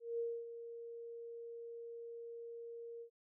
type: tone with ADSR envelope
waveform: sine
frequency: 466.2 Hz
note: A#4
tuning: in tune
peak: -35 dBFS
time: 0-3.1 s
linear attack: 190 ms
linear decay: 260 ms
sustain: -11 dB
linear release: 86 ms
effects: none